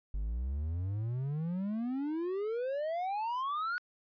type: exponential sweep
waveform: triangle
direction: up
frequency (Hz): 48.06 to 1480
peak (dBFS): -30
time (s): 0.14-3.78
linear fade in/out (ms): 0
effects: resampled to 11025 Hz